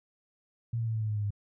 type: tone with pitch steps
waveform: sine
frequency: 116.4 / 114.27 / 112.18 / 110.12 / 108.1 / 106.12 / 104.18 / 102.27 Hz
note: A#2 / A#2 / A2 / A2 / A2 / G#2 / G#2 / G#2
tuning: -2 / -34 / +34 / +2 / -30 / +38 / +6 / -26 cents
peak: -28 dBFS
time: 0.73-1.306 s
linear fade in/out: 5 ms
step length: 72 ms
effects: none